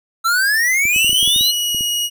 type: exponential sweep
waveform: square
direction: up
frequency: 1318.5 to 4233 Hz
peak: -14 dBFS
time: 0.24-1.52 s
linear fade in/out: 20 ms
type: noise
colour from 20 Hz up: violet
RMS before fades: -33 dBFS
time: 0.27-1.48 s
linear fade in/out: 2 ms
type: clicks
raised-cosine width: 3 ms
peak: -19 dBFS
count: 11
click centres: 0.854 / 0.962 / 1.046 / 1.095 / 1.13 / 1.229 / 1.277 / 1.362 / 1.41 / 1.747 / 1.809 s
type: tone with pitch glide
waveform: sawtooth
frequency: 2960 to 2894 Hz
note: F#7 to F#7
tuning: 0 to -39 cents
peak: -14 dBFS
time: 0.92-2.1 s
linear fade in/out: 50 ms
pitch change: -39 cents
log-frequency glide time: 1.15-1.82 s
effects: none